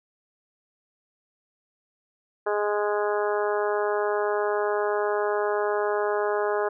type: harmonic tone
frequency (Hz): 207.7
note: G#3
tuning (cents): 0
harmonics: 2 / 3 / 4 / 5 / 6 / 7 / 8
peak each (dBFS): -25 / -29 / -31 / -33 / -35 / -36 / -37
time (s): 2.46-6.69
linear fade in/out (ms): 10
effects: none